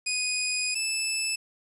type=tone pair in turn; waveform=15% pulse; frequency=2486 / 2628 Hz; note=D#7 / E7; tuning=-2 / -6 cents; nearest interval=minor second; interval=96 cents; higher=second; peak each=-19 dBFS; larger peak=neither; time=0.06-0.75 / 0.75-1.36 s; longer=first; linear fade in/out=10 ms; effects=resampled to 24000 Hz + 9-bit